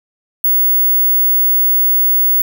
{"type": "tone", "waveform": "sine", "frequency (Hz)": 15700, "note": "B9", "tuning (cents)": -11, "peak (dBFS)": -8, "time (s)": [0.44, 2.42], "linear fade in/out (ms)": 5, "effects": ["tanh soft clip ceiling -6 dBFS", "8-bit"]}